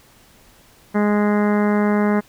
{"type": "harmonic tone", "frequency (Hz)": 207.7, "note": "G#3", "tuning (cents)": 0, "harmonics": [1, 2, 3, 4, 5, 6, 7, 8, 9, 10], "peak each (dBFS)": [-16, -22, -26, -28, -30, -32, -33, -34, -35, -36], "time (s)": [0.94, 2.21], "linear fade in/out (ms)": 20, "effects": ["pink hiss -51 dBFS RMS until 2.28 s"]}